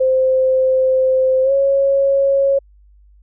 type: tone with pitch glide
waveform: sine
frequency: 521 to 549.8 Hz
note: C5 to C#5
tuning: -7 to -14 cents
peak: -11 dBFS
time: 0-2.59 s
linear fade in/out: 10 ms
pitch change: +93 cents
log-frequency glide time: 1.43-1.52 s
effects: added 50 Hz sine -45 dBFS peak until 3.22 s